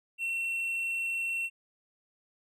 triangle tone, 2713 Hz, E7, 49 cents sharp, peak -28 dBFS, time 0.18-1.5 s, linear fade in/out 50 ms, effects none

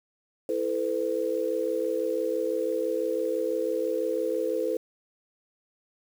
sine chord, E suspended fourth, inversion none, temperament equal with one note detuned, 329.6 / 440 / 506 Hz, E4 / A4 / B4, 0 / 0 / +42 cents, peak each -32 / -29 / -28 dBFS, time 0.49-4.77 s, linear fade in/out 2 ms, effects 8-bit

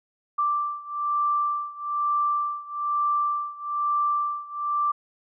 sine beating tone pair, 1174.7 / 1175.8 Hz, D6 / D6, 0 / +2 cents, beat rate 1.1 Hz, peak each -25 / -27 dBFS, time 0.38-4.92 s, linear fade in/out 10 ms, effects none

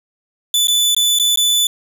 sawtooth tone with dropouts, 3488 Hz, A7, 16 cents flat, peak -9 dBFS, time 0.54-1.67 s, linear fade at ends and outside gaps 2 ms, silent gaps 0.672-0.682 / 0.948-0.965 / 1.188-1.197 / 1.359-1.373 s, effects none

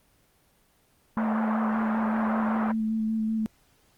pink band-pass noise, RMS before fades -32 dBFS, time 1.17-2.72 s, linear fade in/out 5 ms, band 610 to 1400 Hz, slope 24 dB/octave
sine tone with vibrato, 220 Hz, A3, in tune, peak -24 dBFS, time 1.17-3.46 s, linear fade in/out 0 ms, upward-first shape square, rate 5.2 Hz, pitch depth 14 cents each way
effects pink hiss -64 dBFS RMS until 3.97 s + Opus 24 kbps

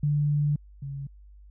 sine tone pair in turn, 146.83 / 138.59 Hz, D3 / C#3, 0 / 0 cents, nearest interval minor second, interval 100 cents, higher first, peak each -21 / -32 dBFS, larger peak first, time 0.03-0.56 / 0.82-1.07 s, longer first, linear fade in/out 5 ms, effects added 50 Hz sine -47 dBFS peak until 1.5 s

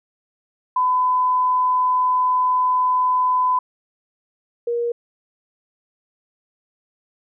sine tone pair in turn, 1007 / 473.3 Hz, B5 / A#4, +33 / +26 cents, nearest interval octave + minor second, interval 1307 cents, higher first, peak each -15 / -19 dBFS, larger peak first, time 0.76-3.59 / 4.67-4.92 s, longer first, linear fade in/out 5 ms, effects none

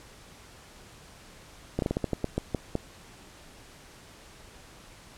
slowing click train, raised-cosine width 2 ms, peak -13 dBFS, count 11, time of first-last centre 1.79-2.754 s, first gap 32 ms, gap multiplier 1.23, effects pink hiss -51 dBFS RMS until 5.17 s + low-pass 10000 Hz 12 dB/octave

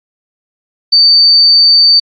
sine tone, 4583 Hz, D8, 43 cents flat, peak -3 dBFS, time 0.92-2 s, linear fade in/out 10 ms, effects AAC 48 kbps

